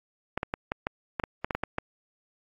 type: clicks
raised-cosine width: 0.5 ms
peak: -13 dBFS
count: 12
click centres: 0.376 / 0.431 / 0.539 / 0.719 / 0.869 / 1.198 / 1.238 / 1.445 / 1.508 / 1.55 / 1.636 / 1.784 s
effects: AAC 32 kbps